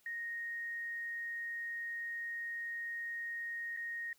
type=tone with dropouts; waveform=sine; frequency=1864.7 Hz; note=A#6; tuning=in tune; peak=-38 dBFS; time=0.06-4.13 s; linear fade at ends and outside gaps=2 ms; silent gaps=3.765-3.771 s; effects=white hiss -70 dBFS RMS until 4.18 s